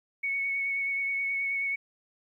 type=tone with vibrato; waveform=sine; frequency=2217 Hz; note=C#7; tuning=in tune; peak=-27 dBFS; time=0.23-1.76 s; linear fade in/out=10 ms; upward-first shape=triangle; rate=9.4 Hz; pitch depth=19 cents each way; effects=11-bit